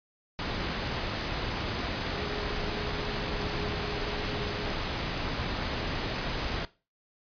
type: tone in noise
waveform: sine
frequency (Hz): 415.3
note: G#4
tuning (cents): 0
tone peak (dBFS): -39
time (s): 2.17-4.72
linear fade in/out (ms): 0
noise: pink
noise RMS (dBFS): -32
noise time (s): 0.39-6.65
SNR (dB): -10
effects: noise-tail reverb RT60 0.3 s tail -18 dB re dry + resampled to 11025 Hz